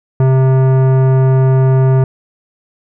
sine tone with tanh clipping, 131.6 Hz, C3, 10 cents sharp, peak -9 dBFS, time 0.2-2.04 s, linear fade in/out 2 ms, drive 16 dB, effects none

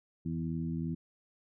harmonic tone with a mistuned harmonic, 82.41 Hz, E2, in tune, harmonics 1 / 2 / 3 / 4, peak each -42 / -34 / -38 / -43 dBFS, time 0.25-0.95 s, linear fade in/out 10 ms, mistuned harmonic 1, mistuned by +74 cents, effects none

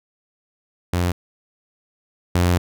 sawtooth tone pair in turn, 88.3 / 88.3 Hz, F2 / F2, +20 / +20 cents, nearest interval unison, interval 0 cents, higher neither, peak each -14 / -11 dBFS, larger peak second, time 0.93-1.12 / 2.35-2.58 s, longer second, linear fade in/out 5 ms, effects none

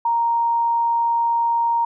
sine tone, 932.3 Hz, A#5, in tune, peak -16 dBFS, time 0.05-1.85 s, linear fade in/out 5 ms, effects none

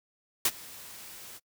white noise with ADSR envelope, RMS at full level -22 dBFS, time 0.45-1.4 s, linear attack 4 ms, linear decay 50 ms, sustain -24 dB, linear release 38 ms, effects noise-tail reverb RT60 0.1 s tail -24 dB re dry

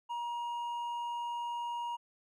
triangle tone with hard clipping, 950 Hz, A#5, 33 cents sharp, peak -36 dBFS, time 0.09-1.97 s, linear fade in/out 20 ms, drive 8 dB, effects none

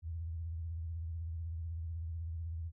sine tone with vibrato, 82.41 Hz, E2, in tune, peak -37 dBFS, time 0.02-2.72 s, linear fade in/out 50 ms, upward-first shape sine, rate 16 Hz, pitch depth 88 cents each way, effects none

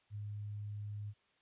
sine tone, 103.8 Hz, G#2, in tune, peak -40 dBFS, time 0.1-1.14 s, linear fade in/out 50 ms, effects white hiss -73 dBFS RMS until 1.41 s + resampled to 8000 Hz

